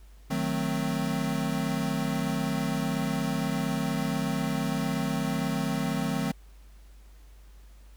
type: chord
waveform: square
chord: D# diminished seventh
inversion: none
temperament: equal with one note detuned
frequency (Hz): 155.56 / 184.04 / 220 / 261.6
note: D#3 / F#3 / A3 / C4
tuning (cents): 0 / -9 / 0 / 0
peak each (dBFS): -33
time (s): 0.3-6.32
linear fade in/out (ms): 10
effects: added 50 Hz sine -48 dBFS peak until 7.96 s + pink hiss -62 dBFS RMS until 7.96 s